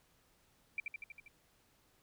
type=tone with echo; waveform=sine; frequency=2349 Hz; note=D7; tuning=in tune; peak=-34 dBFS; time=0.78-0.8 s; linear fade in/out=2 ms; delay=80 ms; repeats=6; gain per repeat=-3 dB; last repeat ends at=1.28 s; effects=pink hiss -71 dBFS RMS until 2.02 s